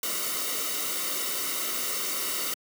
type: noise with comb filter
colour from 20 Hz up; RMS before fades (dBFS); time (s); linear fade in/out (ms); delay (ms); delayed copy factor
white; -30; 0.03-2.54; 2; 1.2; -0.7
effects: high-pass 200 Hz 12 dB/octave